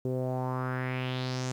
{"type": "tone with low-pass filter sweep", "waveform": "sawtooth", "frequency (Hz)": 128.1, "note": "C3", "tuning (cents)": -36, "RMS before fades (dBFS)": -32, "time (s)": [0.05, 1.52], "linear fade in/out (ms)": 2, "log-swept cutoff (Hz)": [410, 7200], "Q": 3.4, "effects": ["10-bit"]}